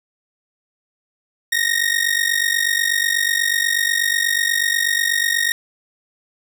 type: ring-modulated tone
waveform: sawtooth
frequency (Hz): 1864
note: A#6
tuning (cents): -1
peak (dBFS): -10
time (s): 1.52-5.52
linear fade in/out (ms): 0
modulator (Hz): 24.1
effects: none